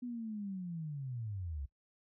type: linear sweep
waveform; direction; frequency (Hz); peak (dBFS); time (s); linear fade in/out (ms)
sine; down; 249.3 to 64.6; -38; 0.02-1.66; 10
effects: noise-tail reverb RT60 0.1 s tail -19 dB re dry